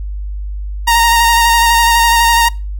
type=tone with vibrato; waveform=sawtooth; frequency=930 Hz; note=A#5; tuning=4 cents flat; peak=-4 dBFS; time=0.87-2.49 s; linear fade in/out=10 ms; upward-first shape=square; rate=12 Hz; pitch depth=17 cents each way; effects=noise-tail reverb RT60 0.3 s tail -24 dB re dry + added 50 Hz sine -19 dBFS peak until 2.79 s